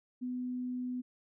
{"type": "tone", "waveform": "sine", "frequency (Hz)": 250, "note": "B3", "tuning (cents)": 21, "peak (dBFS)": -34, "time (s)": [0.21, 1.02], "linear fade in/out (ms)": 20, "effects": []}